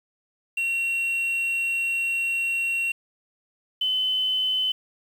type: tone pair in turn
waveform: triangle / sine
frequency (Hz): 2735 / 3036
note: F7 / F#7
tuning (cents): -37 / +44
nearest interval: major second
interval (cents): 181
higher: second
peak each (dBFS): -21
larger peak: neither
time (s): 0.57-2.92 / 3.81-4.72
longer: first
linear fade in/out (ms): 5
effects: 8-bit